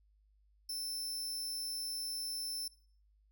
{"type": "tone", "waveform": "sawtooth", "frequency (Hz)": 5320, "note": "E8", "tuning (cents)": 15, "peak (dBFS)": -35, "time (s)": [0.69, 2.68], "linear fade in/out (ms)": 5, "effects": ["noise-tail reverb RT60 0.5 s tail -19 dB re dry", "added 51 Hz sine -66 dBFS peak until 3.31 s"]}